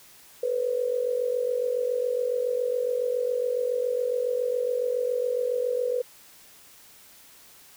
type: tone with amplitude modulation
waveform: sine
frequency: 493.9 Hz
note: B4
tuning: in tune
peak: -20 dBFS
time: 0.43-6.02 s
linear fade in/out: 5 ms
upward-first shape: sine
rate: 47.2 Hz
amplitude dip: 75%
effects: white hiss -52 dBFS RMS until 7.76 s